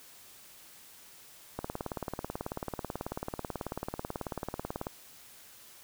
click train, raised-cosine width 1 ms, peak -20 dBFS, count 61, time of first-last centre 1.59-4.869 s, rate 18.3 Hz, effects white hiss -54 dBFS RMS until 5.83 s

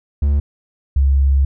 triangle / sine tone pair in turn, 71.5 / 68.47 Hz, D2 / C#2, -46 / -21 cents, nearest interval minor second, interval 75 cents, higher first, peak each -10 dBFS, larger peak neither, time 0.22-0.4 / 0.96-1.45 s, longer second, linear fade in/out 5 ms, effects none

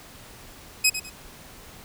15% pulse tone with echo, 2534 Hz, D#7, 31 cents sharp, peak -9 dBFS, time 0.84-0.9 s, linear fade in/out 10 ms, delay 100 ms, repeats 2, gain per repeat -11 dB, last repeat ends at 1.1 s, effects pink hiss -46 dBFS RMS until 1.84 s

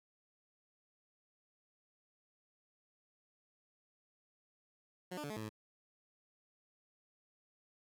15% pulse tone with pitch steps, 181.3 / 299 / 144.8 / 214.6 / 109.3 / 107.9 Hz, F#3 / D4 / D3 / A3 / A2 / A2, -35 / +31 / -24 / -43 / -11 / -33 cents, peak -35 dBFS, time 5.11-5.494 s, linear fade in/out 10 ms, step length 64 ms, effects none

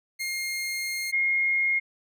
sawtooth / sine tone pair in turn, 2129 / 2143 Hz, C7 / C7, +30 / +41 cents, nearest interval unison, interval 11 cents, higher second, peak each -25 / -21 dBFS, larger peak second, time 0.19-1.12 / 1.12-1.8 s, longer first, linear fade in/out 20 ms, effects none

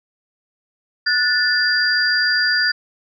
sine tone cluster, 1465 / 1759 / 4776 Hz, F#6 / A6 / D8, -18 / -1 / +28 cents, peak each -19 dBFS, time 1.06-2.72 s, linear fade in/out 10 ms, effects none

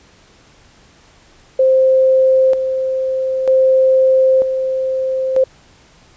sine tone with tremolo, 524 Hz, C5, 2 cents sharp, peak -8 dBFS, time 1.59-5.44 s, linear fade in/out 5 ms, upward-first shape square, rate 0.53 Hz, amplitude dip 55%, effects pink hiss -48 dBFS RMS until 6.16 s + resampled to 16000 Hz

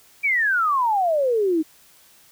sine exponential sweep, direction down, 2368 to 303.7 Hz, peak -17 dBFS, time 0.23-1.63 s, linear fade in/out 20 ms, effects white hiss -53 dBFS RMS until 2.31 s

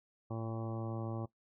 harmonic tone with a mistuned harmonic, 113 Hz, A2, 47 cents sharp, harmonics 1 / 2 / 3 / 4 / 5 / 6 / 7 / 8 / 9 / 10, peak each -39 / -44 / -44 / -50 / -47 / -55 / -50 / -57 / -56 / -53 dBFS, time 0.3-1.26 s, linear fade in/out 10 ms, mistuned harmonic 1, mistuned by -17 cents, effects noise-tail reverb RT60 0.1 s tail -17 dB re dry

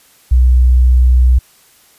sine tone, 62.4 Hz, B1, 19 cents sharp, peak -5 dBFS, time 0.31-1.39 s, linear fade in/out 10 ms, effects white hiss -48 dBFS RMS until 1.98 s + resampled to 32000 Hz

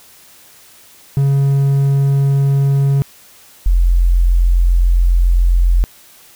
triangle / sine tone pair in turn, 138.59 / 43.65 Hz, C#3 / F1, 0 / 0 cents, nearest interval octave + minor sixth, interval 2000 cents, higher first, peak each -8 dBFS, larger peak neither, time 1.17-3.02 / 3.66-5.84 s, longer second, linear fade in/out 0 ms, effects white hiss -44 dBFS RMS until 6.35 s

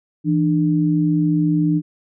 sine tone pair together, 164.81 / 299.1 Hz, E3 / D4, 0 / +32 cents, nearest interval minor seventh, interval 1032 cents, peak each -17 dBFS, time 0.24-1.82 s, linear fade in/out 50 ms, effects none

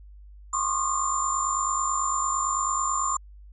sine tone cluster, 1062 / 1111 / 1212 / 7200 Hz, C6 / C#6 / D#6 / A8, +25 / +4 / -46 / +39 cents, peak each -29 dBFS, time 0.53-3.17 s, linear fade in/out 5 ms, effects added 50 Hz sine -44 dBFS peak until 3.52 s

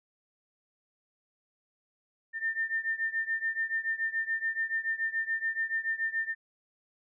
sine beating tone pair, 1800 / 1807 Hz, A6 / A6, +39 / +46 cents, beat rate 7 Hz, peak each -31 / -33 dBFS, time 2.33-6.35 s, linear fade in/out 50 ms, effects none

